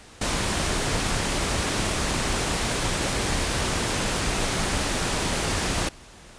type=noise; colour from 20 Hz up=pink; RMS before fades=-25 dBFS; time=0.21-5.89 s; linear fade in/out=5 ms; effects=pink hiss -47 dBFS RMS until 6.38 s + resampled to 22050 Hz